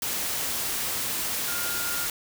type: tone in noise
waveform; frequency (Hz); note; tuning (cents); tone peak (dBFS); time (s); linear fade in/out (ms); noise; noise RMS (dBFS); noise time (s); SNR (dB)
sine; 1412; F6; +19; -34; 1.48-2.06; 2; white; -29; 0.02-2.1; -8
effects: none